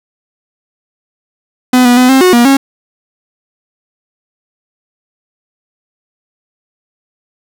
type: tone with pitch steps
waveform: 45% pulse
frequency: 251.8 / 244.2 / 252 / 265.4 / 365.5 / 238.6 / 272.9 Hz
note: B3 / B3 / B3 / C4 / F#4 / A#3 / C#4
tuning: +34 / -19 / +35 / +25 / -21 / +41 / -27 cents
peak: -4 dBFS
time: 1.73-2.57 s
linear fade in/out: 5 ms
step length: 120 ms
effects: none